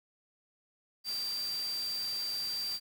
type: tone in noise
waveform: sine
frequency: 4699 Hz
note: D8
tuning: in tune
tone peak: -33 dBFS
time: 1.04-2.8 s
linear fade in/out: 50 ms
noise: white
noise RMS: -45 dBFS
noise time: 1.04-2.8 s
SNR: +9 dB
effects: none